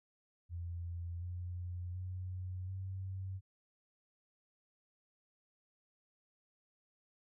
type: tone with pitch steps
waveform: sine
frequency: 86 / 88.88 / 91.85 / 94.93 Hz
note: F2 / F2 / F#2 / F#2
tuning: -26 / +31 / -12 / +45 cents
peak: -39 dBFS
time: 0.49-3.41 s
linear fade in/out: 50 ms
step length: 730 ms
effects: none